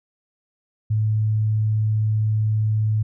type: tone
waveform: sine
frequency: 108.1 Hz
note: A2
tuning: 30 cents flat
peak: -17 dBFS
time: 0.9-3.03 s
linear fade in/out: 10 ms
effects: none